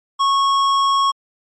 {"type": "tone with hard clipping", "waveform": "triangle", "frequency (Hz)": 1100, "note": "C#6", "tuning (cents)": -14, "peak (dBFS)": -15, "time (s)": [0.19, 1.12], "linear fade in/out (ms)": 20, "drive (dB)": 17, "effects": ["low-pass 7000 Hz 12 dB/octave", "MP3 64 kbps"]}